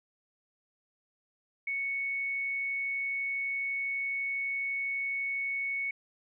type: tone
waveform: sine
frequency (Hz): 2217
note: C#7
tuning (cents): 0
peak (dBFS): -30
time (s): 1.67-5.91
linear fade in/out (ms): 5
effects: none